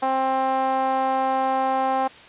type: tone with band-pass filter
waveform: sawtooth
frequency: 264.2 Hz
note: C4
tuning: 17 cents sharp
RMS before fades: -22 dBFS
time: 0.02-2.08 s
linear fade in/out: 10 ms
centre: 840 Hz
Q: 3.3
effects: white hiss -45 dBFS RMS until 2.28 s + resampled to 8000 Hz